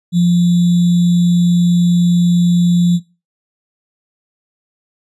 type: tone with sample-and-hold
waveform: sine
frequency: 174.61 Hz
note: F3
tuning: in tune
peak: -8 dBFS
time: 0.12-3 s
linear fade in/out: 50 ms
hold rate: 3675 Hz
effects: noise-tail reverb RT60 0.3 s tail -21 dB re dry + resampled to 24000 Hz